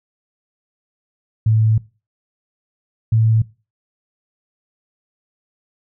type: tone pair in turn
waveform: sine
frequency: 110 / 111.47 Hz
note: A2 / A2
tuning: 0 / +23 cents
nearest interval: unison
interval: 23 cents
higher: second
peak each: -11 dBFS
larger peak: neither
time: 1.46-1.78 / 3.12-3.42 s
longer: first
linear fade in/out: 5 ms
effects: noise-tail reverb RT60 0.3 s tail -20 dB re dry